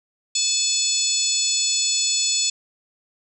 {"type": "harmonic tone with a mistuned harmonic", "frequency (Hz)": 868, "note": "A5", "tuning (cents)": -24, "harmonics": [3, 4, 5, 6, 7, 8, 9], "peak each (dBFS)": [-31, -27, -25, -28, -35, -23, -26], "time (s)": [0.35, 2.5], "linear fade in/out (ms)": 5, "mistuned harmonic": 3, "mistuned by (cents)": -16, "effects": []}